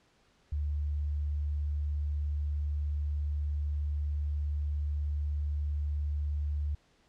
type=tone; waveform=sine; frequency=73.6 Hz; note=D2; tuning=4 cents sharp; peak=-29 dBFS; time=0.52-6.75 s; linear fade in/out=5 ms; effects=pink hiss -67 dBFS RMS until 7.08 s + low-pass 6000 Hz 12 dB/octave